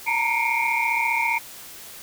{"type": "tone cluster", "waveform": "sine", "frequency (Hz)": [907, 942, 2137, 2277, 2399], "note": ["A#5", "A#5", "C7", "C#7", "D7"], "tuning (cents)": [-48, 18, 36, 46, 36], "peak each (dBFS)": -26, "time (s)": [0.06, 1.39], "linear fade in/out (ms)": 20, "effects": ["tanh soft clip ceiling -10 dBFS", "white hiss -41 dBFS RMS until 2.02 s"]}